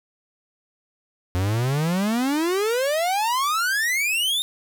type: exponential sweep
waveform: 45% pulse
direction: up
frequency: 87.9 to 3711 Hz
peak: -20 dBFS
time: 1.35-4.42 s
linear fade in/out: 0 ms
effects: 9-bit